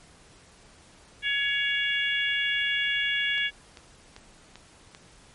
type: harmonic tone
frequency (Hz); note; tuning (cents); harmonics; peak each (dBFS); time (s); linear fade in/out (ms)
561; C#5; +21; 3 / 4 / 5 / 6; -28 / -29 / -30 / -31; 1.22-3.51; 50
type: click train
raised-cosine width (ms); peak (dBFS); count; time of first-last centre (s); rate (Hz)
0.2; -26; 5; 3.38-4.949; 2.55
effects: pink hiss -54 dBFS RMS until 5.34 s + MP3 48 kbps